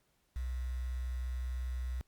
sine tone with quantisation, 62.6 Hz, B1, 24 cents sharp, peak -34 dBFS, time 0.36-2.01 s, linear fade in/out 0 ms, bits 9, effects pink hiss -75 dBFS RMS until 2.07 s + Opus 48 kbps

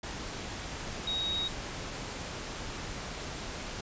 sine tone in noise, 3780 Hz, A#7, 23 cents sharp, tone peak -30 dBFS, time 1.07-1.48 s, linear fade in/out 5 ms, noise pink, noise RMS -39 dBFS, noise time 0.03-3.81 s, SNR +6 dB, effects resampled to 16000 Hz

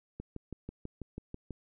click train, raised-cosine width 3 ms, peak -27 dBFS, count 9, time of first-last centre 0.2-1.507 s, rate 6.12 Hz, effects none

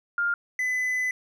sine / triangle tone pair in turn, 1405 / 2008 Hz, F6 / B6, +10 / +28 cents, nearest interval tritone, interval 618 cents, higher second, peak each -22 dBFS, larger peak neither, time 0.18-0.34 / 0.59-1.11 s, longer second, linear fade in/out 2 ms, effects none

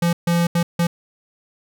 square tone bursts at uneven times, 171.2 Hz, F3, 34 cents flat, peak -16 dBFS, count 4, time 0.02-0.13 / 0.27-0.47 / 0.55-0.63 / 0.79-0.87 s, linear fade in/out 5 ms, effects none

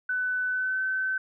sine tone with pitch glide, 1500 to 1529.7 Hz, F#6 to G6, +23 to -43 cents, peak -25 dBFS, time 0.09-1.18 s, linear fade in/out 5 ms, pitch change +34 cents, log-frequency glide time 0.47-0.82 s, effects none

